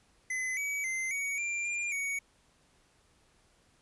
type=tone with pitch steps; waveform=square; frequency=2032 / 2275 / 2074 / 2245 / 2374 / 2398 / 2238 Hz; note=B6 / C#7 / C7 / C#7 / D7 / D7 / C#7; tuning=+49 / +44 / -16 / +21 / +18 / +36 / +16 cents; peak=-32 dBFS; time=0.3-2.19 s; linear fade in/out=5 ms; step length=270 ms; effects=pink hiss -67 dBFS RMS until 3.81 s + resampled to 24000 Hz

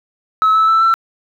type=tone with pitch steps; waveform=sine; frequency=1292 / 1307.8 / 1323.7 / 1339.9 Hz; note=E6 / E6 / E6 / E6; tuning=-35 / -14 / +7 / +28 cents; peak=-7 dBFS; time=0.42-0.94 s; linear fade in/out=0 ms; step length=130 ms; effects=tanh soft clip ceiling -7 dBFS + 8-bit

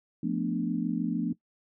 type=chord; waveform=sine; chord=B half-diminished seventh; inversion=second; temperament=equal; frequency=174.61 / 220 / 246.9 / 293.7 Hz; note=F3 / A3 / B3 / D4; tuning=0 / 0 / 0 / 0 cents; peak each=-32 dBFS; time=0.23-1.33 s; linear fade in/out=5 ms; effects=noise-tail reverb RT60 0.1 s tail -18 dB re dry

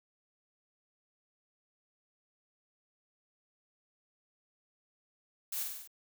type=noise with echo; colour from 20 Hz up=blue; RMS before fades=-37 dBFS; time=5.52-5.63 s; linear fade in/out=5 ms; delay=49 ms; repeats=5; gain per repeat=-3 dB; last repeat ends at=5.875 s; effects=none

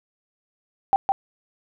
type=tone with echo; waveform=sine; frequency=784 Hz; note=G5; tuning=in tune; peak=-13 dBFS; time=0.93-0.96 s; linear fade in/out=0 ms; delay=160 ms; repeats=1; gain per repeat=-3 dB; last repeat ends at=1.12 s; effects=none

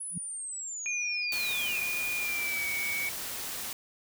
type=linear sweep; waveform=sine; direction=down; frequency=10350 to 2287 Hz; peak=-35 dBFS; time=0-1.84 s; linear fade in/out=10 ms
type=tone with exponential growth; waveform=sine; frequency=174.61 Hz; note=F3; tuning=in tune; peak=-30 dBFS; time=0.1-0.18 s; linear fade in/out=5 ms; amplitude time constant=16 ms
type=tone with pitch glide; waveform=sine; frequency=2439 to 2250 Hz; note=D#7 to C#7; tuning=-35 to +25 cents; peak=-30 dBFS; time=0.86-3.09 s; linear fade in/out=0 ms; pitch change=-140 cents; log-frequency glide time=2.13-2.69 s
type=noise; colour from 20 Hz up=white; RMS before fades=-37 dBFS; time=1.32-3.73 s; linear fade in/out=2 ms
effects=none

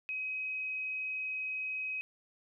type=tone with frequency modulation; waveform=sine; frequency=2533 Hz; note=D#7; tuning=30 cents sharp; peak=-34 dBFS; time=0.09-2.01 s; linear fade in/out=0 ms; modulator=21.5 Hz; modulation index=0.3; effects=none

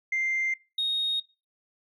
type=tone pair in turn; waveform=sine; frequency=2093 / 3729 Hz; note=C7 / A#7; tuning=0 / 0 cents; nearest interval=minor seventh; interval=1000 cents; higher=second; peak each=-23 dBFS; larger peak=neither; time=0.12-0.54 / 0.78-1.2 s; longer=neither; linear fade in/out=5 ms; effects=noise-tail reverb RT60 0.3 s tail -23 dB re dry + tanh soft clip ceiling -21 dBFS

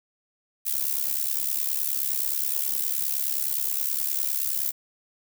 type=noise with amplitude modulation; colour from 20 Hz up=violet; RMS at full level=-23 dBFS; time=0.65-4.72 s; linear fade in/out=20 ms; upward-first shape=sine; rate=69.6 Hz; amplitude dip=85%; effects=none

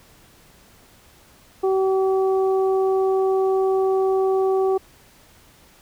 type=harmonic tone; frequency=381.9 Hz; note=G4; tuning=45 cents flat; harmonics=1 / 2 / 3; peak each=-17 / -26 / -33 dBFS; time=1.63-4.78 s; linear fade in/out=10 ms; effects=pink hiss -52 dBFS RMS until 5.81 s

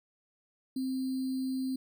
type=tone with sample-and-hold; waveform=sine; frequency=261.6 Hz; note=C4; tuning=in tune; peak=-30 dBFS; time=0.76-1.76 s; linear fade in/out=5 ms; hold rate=4410 Hz; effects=none

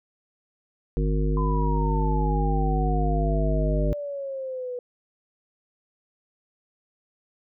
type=harmonic tone; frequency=51.1 Hz; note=G#1; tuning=27 cents flat; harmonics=1 / 3 / 5 / 7 / 9; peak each=-22 / -27 / -32 / -33 / -33 dBFS; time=0.97-3.93 s; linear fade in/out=0 ms
type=exponential sweep; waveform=sine; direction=down; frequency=1021 to 489 Hz; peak=-29 dBFS; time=1.37-4.79 s; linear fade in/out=2 ms
effects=none

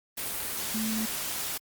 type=tone in noise; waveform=sine; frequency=220 Hz; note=A3; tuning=in tune; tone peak=-29 dBFS; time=0.74-1.06 s; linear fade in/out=10 ms; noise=white; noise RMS=-33 dBFS; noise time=0.17-1.58 s; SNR=+1 dB; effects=Opus 32 kbps

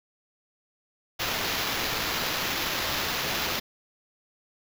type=noise with sample-and-hold; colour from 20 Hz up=violet; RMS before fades=-29 dBFS; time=1.19-3.6 s; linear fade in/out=10 ms; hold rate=8820 Hz; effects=none

